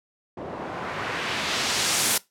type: noise with low-pass filter sweep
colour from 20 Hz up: white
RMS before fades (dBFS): -27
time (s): 0.37-2.18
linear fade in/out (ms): 5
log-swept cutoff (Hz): 540 to 12000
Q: 0.91
effects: noise-tail reverb RT60 0.2 s tail -21 dB re dry + high-pass 100 Hz 12 dB/octave